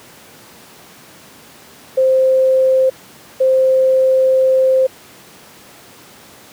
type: tone bursts at uneven times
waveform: sine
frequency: 523.3 Hz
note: C5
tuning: in tune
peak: -9 dBFS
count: 2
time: 1.97-2.9 / 3.4-4.87 s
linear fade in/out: 10 ms
effects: pink hiss -41 dBFS RMS until 6.52 s + high-pass 150 Hz 12 dB/octave